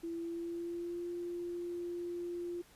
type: tone with pitch glide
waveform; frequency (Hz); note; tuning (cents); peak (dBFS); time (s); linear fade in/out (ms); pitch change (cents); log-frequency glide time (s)
sine; 334.9 to 348.3; E4 to F4; +27 to -5; -37; 0.03-2.62; 10; +68; 0.14-1.05
effects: pink hiss -62 dBFS RMS until 2.75 s + resampled to 32000 Hz

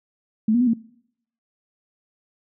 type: tone with pitch steps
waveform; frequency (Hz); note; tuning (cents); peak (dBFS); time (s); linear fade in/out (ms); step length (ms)
sine; 217.8 / 240 / 250.7 / 228.9; A3 / B3 / B3 / A#3; -17 / -49 / +26 / -31; -15; 0.48-0.736; 5; 64
effects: noise-tail reverb RT60 0.7 s tail -22 dB re dry

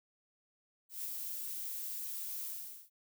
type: noise with ADSR envelope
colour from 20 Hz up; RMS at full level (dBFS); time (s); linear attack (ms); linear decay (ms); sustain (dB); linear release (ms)
violet; -38; 0.89-2.9; 160; 3; -3; 430
effects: none

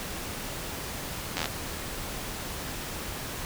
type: slowing click train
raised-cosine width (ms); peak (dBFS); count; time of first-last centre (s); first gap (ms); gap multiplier
0.2; -11; 8; 1.37-1.457; 11; 1.04
effects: pink hiss -36 dBFS RMS until 3.45 s

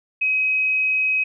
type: tone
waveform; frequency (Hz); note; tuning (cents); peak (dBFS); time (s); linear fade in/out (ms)
sine; 2536; D#7; +32; -17; 0.21-1.24; 10
effects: none

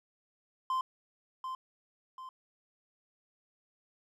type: tone with echo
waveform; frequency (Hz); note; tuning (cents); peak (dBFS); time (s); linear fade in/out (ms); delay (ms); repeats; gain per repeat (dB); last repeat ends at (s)
triangle; 1039; C6; -12; -27; 0.7-0.81; 2; 740; 2; -7; 2.29
effects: none

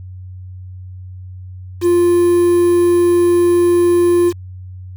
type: tone with quantisation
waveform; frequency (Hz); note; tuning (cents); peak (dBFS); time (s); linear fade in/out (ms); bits
triangle; 349.2; F4; 0; -7; 1.81-4.33; 50; 5
effects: added 92 Hz sine -29 dBFS peak until 4.96 s

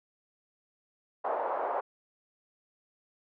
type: band-pass noise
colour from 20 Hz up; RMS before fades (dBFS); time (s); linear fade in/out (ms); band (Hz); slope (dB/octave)
white; -32; 1.24-1.81; 10; 510 to 910; 24
effects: none

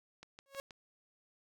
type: click train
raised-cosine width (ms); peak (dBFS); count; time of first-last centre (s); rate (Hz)
0.2; -33; 4; 0.23-0.708; 6.28
type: tone with exponential growth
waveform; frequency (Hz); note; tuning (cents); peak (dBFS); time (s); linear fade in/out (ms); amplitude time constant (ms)
sawtooth; 550; C#5; -14; -32; 0.46-0.6; 0; 29
effects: none

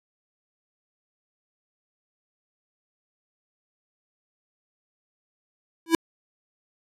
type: tone with exponential growth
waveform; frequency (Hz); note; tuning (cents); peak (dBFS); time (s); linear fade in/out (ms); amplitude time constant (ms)
square; 329.6; E4; 0; -12; 5.86-5.95; 2; 18
effects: resampled to 32000 Hz

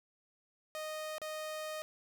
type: tone with dropouts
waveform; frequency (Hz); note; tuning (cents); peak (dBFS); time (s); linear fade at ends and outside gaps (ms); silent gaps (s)
sawtooth; 620; D#5; -6; -35; 0.75-1.82; 0; 1.182-1.217
effects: none

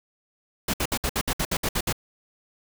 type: noise bursts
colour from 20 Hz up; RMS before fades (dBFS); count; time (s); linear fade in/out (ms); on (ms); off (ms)
pink; -25; 11; 0.68-1.927; 5; 57; 62
effects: none

